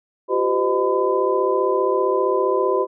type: tone cluster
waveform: sine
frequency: 351.7 / 386.9 / 510 / 616 / 1008 Hz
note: F4 / G4 / C5 / D#5 / B5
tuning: +12 / -23 / -44 / -17 / +35 cents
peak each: -26 / -20 / -22 / -26 / -23 dBFS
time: 0.28-2.87 s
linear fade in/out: 50 ms
effects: none